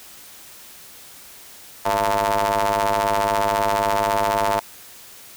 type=ring-modulated tone; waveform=sawtooth; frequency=103.83 Hz; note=G#2; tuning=in tune; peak=-11 dBFS; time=1.85-4.6 s; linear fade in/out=10 ms; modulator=786 Hz; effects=white hiss -43 dBFS RMS until 5.36 s